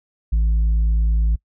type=tone with tanh clipping; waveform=sine; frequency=54.7 Hz; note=A1; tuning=9 cents flat; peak=-15 dBFS; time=0.32-1.36 s; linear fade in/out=10 ms; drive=3 dB; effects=noise-tail reverb RT60 0.1 s tail -24 dB re dry